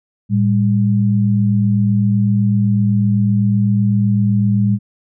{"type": "tone pair together", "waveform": "sine", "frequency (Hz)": [112.41, 200.3], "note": ["A2", "G3"], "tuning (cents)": [38, 38], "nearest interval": "minor seventh", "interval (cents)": 1000, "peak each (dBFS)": -14, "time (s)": [0.29, 4.79], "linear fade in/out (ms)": 50, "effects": []}